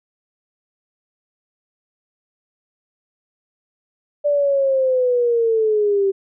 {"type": "linear sweep", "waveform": "sine", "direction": "down", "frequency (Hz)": [587.3, 386], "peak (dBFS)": -14, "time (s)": [4.24, 6.12], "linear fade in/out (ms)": 20, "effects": []}